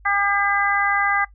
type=harmonic tone; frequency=401.9 Hz; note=G4; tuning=43 cents sharp; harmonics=2 / 3 / 4 / 5; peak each=-23 / -23 / -23 / -23 dBFS; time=0.05-1.25 s; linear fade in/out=10 ms; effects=noise-tail reverb RT60 0.1 s tail -17 dB re dry + added 50 Hz sine -45 dBFS peak until 1.34 s